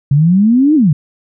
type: exponential two-way sweep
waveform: sine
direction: up then down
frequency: 135.4 to 320 to 135.4 Hz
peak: -6 dBFS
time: 0.11-0.93 s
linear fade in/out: 5 ms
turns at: 0.75 s
effects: none